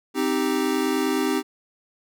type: chord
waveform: square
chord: C minor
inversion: none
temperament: equal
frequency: 261.6 / 311.1 / 392 Hz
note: C4 / Eb4 / G4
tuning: 0 / 0 / 0 cents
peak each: -26 dBFS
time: 0.14-1.43 s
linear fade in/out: 50 ms
effects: none